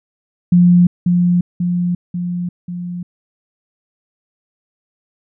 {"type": "tone with echo", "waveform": "sine", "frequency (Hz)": 176.4, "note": "F3", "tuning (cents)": 18, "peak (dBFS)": -6, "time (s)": [0.52, 0.87], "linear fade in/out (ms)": 5, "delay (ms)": 540, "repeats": 4, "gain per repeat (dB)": -4, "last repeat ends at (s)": 3.03, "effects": []}